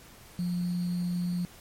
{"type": "tone with sample-and-hold", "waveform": "sine", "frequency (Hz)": 176.8, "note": "F3", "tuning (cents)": 22, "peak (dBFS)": -27, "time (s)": [0.39, 1.45], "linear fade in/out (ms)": 0, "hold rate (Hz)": 4410, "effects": ["pink hiss -52 dBFS RMS until 1.6 s", "MP3 64 kbps"]}